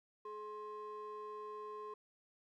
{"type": "ring-modulated tone", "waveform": "triangle", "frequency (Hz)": 740, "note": "F#5", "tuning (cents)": 0, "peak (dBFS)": -38, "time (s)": [0.25, 1.94], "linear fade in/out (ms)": 5, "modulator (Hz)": 316, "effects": ["tanh soft clip ceiling -39 dBFS"]}